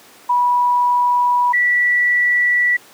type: tone pair in turn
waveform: sine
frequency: 977 / 1954 Hz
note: B5 / B6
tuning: -19 / -19 cents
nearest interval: octave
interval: 1200 cents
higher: second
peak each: -12 dBFS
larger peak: neither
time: 0.29-1.53 / 1.53-2.77 s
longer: neither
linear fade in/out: 10 ms
effects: pink hiss -44 dBFS RMS until 2.93 s + high-pass 300 Hz 12 dB/octave